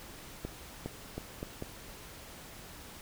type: accelerating click train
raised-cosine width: 2 ms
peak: -23 dBFS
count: 5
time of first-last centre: 0.45-1.624 s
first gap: 410 ms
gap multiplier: 0.78
effects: pink hiss -49 dBFS RMS until 3.01 s